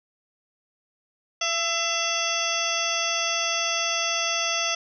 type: harmonic tone with a mistuned harmonic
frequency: 674 Hz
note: E5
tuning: 38 cents sharp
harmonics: 1 / 2 / 3 / 4 / 5 / 7 / 8 / 9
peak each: -32 / -31 / -34 / -29 / -30 / -35 / -33 / -30 dBFS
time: 1.41-4.75 s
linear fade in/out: 5 ms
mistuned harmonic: 2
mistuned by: -32 cents
effects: none